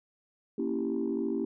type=chord; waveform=sine; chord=A# diminished seventh; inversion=none; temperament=equal; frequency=233.1 / 277.2 / 329.6 / 392 Hz; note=A#3 / C#4 / E4 / G4; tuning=0 / 0 / 0 / 0 cents; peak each=-33 dBFS; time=0.58-1.45 s; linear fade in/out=5 ms; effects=tanh soft clip ceiling -21 dBFS